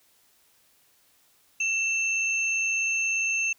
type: tone pair together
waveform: sine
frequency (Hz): 2672 / 6349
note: E7 / G8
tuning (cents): +23 / +21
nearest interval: octave + minor third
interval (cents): 1498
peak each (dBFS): -24 / -31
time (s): 1.6-3.53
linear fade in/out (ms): 5
effects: white hiss -63 dBFS RMS until 3.58 s